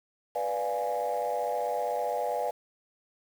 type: chord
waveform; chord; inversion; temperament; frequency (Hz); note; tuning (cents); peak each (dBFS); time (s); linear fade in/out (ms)
sine; B diminished seventh; none; equal with one note detuned; 493.9 / 589.4 / 698.5 / 830.6; B4 / D5 / F5 / Ab5; 0 / +6 / 0 / 0; -32; 0.35-2.51; 10
effects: tanh soft clip ceiling -21 dBFS + 8-bit